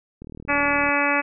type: click train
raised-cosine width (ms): 3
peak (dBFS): -26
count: 27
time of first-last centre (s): 0.22-0.888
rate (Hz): 38.9
type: harmonic tone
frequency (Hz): 286.4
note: D4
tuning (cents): -43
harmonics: 1 / 2 / 3 / 4 / 5 / 6 / 7 / 8 / 9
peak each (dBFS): -27 / -27 / -27 / -27 / -27 / -27 / -27 / -27 / -27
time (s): 0.48-1.22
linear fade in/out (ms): 20
effects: none